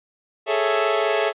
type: chord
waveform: sawtooth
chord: A major seventh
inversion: third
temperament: equal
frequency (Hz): 415.3 / 440 / 554.4 / 659.3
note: G#4 / A4 / C#5 / E5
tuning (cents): 0 / 0 / 0 / 0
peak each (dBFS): -20 / -20 / -22 / -19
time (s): 0.46-1.33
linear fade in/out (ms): 50
effects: resampled to 8000 Hz